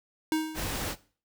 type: tone with exponential decay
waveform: square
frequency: 314.4 Hz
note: D#4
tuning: 18 cents sharp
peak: -23 dBFS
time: 0.32-0.88 s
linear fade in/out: 1 ms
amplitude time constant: 120 ms
type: noise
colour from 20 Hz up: pink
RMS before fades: -33 dBFS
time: 0.54-0.96 s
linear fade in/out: 50 ms
effects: noise-tail reverb RT60 0.4 s tail -18 dB re dry